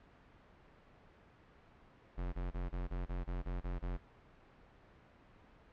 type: tone bursts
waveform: square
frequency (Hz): 44.63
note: F1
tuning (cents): +38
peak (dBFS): -37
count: 10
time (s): 2.17-3.977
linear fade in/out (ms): 20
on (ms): 160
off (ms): 23
effects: pink hiss -62 dBFS RMS until 5.72 s + low-pass 2000 Hz 12 dB/octave